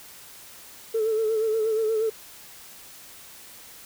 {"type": "tone with vibrato", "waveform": "sine", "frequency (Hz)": 440, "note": "A4", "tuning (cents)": 0, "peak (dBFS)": -20, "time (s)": [0.94, 2.1], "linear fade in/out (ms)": 10, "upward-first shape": "sine", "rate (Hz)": 8.4, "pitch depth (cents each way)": 48, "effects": ["tanh soft clip ceiling -17 dBFS", "white hiss -46 dBFS RMS until 3.85 s"]}